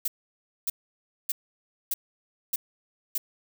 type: noise bursts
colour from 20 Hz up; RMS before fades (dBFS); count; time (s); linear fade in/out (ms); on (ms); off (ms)
violet; -27; 6; 0.05-3.18; 5; 30; 590
effects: none